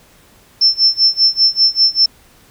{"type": "tone with tremolo", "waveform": "sine", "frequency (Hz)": 5340, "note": "E8", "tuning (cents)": 22, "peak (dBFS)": -6, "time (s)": [0.61, 2.06], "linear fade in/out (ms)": 5, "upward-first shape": "sine", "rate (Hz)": 5.1, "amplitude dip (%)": 95, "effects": ["pink hiss -48 dBFS RMS until 2.5 s"]}